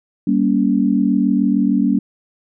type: chord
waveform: sine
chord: G diminished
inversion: none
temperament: just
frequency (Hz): 196 / 235.2 / 282.2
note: G3 / Bb3 / Db4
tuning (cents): 0 / +16 / +31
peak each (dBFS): -17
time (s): 0.27-1.99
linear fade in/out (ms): 5
effects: none